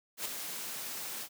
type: noise with ADSR envelope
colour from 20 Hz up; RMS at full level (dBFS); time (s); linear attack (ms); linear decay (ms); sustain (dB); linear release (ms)
white; -34; 0.17-1.29; 84; 4; -6; 66
effects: high-pass 150 Hz 12 dB/octave